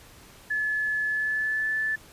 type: tone with pitch glide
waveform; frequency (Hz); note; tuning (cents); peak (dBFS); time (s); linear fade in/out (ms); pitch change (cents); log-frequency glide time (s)
sine; 1719 to 1748; A6 to A6; -41 to -12; -24; 0.5-1.96; 10; +29; 1.06-1.73
effects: pink hiss -51 dBFS RMS until 2.12 s + resampled to 32000 Hz